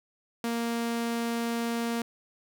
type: tone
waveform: sawtooth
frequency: 233.1 Hz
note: A#3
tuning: in tune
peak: -24 dBFS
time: 0.44-2.02 s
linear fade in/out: 2 ms
effects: none